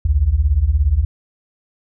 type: beating tone pair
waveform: sine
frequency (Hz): 60.4 / 77.4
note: B1 / D#2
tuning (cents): -38 / -9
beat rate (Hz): 17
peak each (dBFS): -16 / -14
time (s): 0.05-1.05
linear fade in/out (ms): 5
effects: none